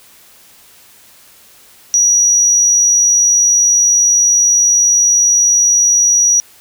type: tone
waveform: sine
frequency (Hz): 5800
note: F#8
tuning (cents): -35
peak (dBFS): -6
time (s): 1.94-6.4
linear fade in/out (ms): 0
effects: tanh soft clip ceiling -4 dBFS + white hiss -44 dBFS RMS until 6.6 s